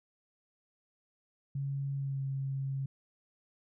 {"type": "tone with pitch glide", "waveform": "sine", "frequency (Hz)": [138.59, 135.82], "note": ["C#3", "C#3"], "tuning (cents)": [0, -35], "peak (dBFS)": -32, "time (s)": [1.55, 2.86], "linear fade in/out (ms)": 5, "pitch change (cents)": -35, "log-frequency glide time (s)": [1.95, 2.22], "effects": []}